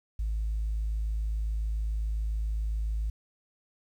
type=tone; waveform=sine; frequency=53.6 Hz; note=A1; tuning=45 cents flat; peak=-26 dBFS; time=0.19-3.1 s; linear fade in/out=5 ms; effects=tanh soft clip ceiling -24 dBFS + 10-bit